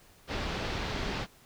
pink low-pass noise, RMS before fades -34 dBFS, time 0.27-1.27 s, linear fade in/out 50 ms, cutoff 4800 Hz, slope 24 dB/octave, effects pink hiss -59 dBFS RMS until 1.45 s

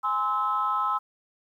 sine chord, Ab augmented, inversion none, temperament just, 830.6 / 1038.3 / 1297.8 Hz, Ab5 / C6 / E6, 0 / -14 / -27 cents, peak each -31 / -27 / -25 dBFS, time 0.03-0.99 s, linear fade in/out 20 ms, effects tanh soft clip ceiling -15 dBFS + 10-bit

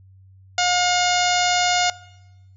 harmonic tone with a mistuned harmonic, 716 Hz, F5, 43 cents sharp, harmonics 1 / 2 / 3 / 4 / 5 / 6 / 7 / 8 / 9 / 10, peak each -21 / -24 / -26 / -27 / -28 / -29 / -29 / -30 / -31 / -31 dBFS, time 0.58-1.9 s, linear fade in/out 2 ms, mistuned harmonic 10, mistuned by -17 cents, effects noise-tail reverb RT60 1.0 s tail -21 dB re dry + added 95 Hz sine -46 dBFS peak until 2.56 s

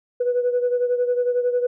sine beating tone pair, 489.4 / 500.4 Hz, B4 / B4, -16 / +23 cents, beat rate 11 Hz, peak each -18 / -24 dBFS, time 0.2-1.67 s, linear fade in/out 10 ms, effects tanh soft clip ceiling -13 dBFS

